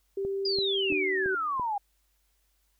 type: tone with pitch glide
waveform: sine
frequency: 392 to 380.4 Hz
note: G4 to F#4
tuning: 0 to +48 cents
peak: -28 dBFS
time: 0.17-1.35 s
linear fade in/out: 5 ms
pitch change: -52 cents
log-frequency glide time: 0.77-1 s
type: click train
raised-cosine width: 2 ms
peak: -26 dBFS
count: 5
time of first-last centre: 0.25-1.597 s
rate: 2.97 Hz
type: exponential sweep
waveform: sine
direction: down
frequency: 4969 to 789 Hz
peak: -27 dBFS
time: 0.45-1.78 s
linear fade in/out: 5 ms
type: tone with exponential decay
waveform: sine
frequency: 301.2 Hz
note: D4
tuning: 44 cents sharp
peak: -28 dBFS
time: 0.9-1.64 s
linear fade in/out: 2 ms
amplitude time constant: 160 ms
effects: added 50 Hz sine -70 dBFS peak until 2.79 s + white hiss -73 dBFS RMS until 2.79 s